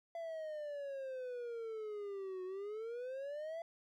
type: exponential two-way sweep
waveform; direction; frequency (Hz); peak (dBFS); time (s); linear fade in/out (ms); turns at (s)
triangle; down then up; 677 to 366 to 677; -39; 0.15-3.62; 2; 2.44
effects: none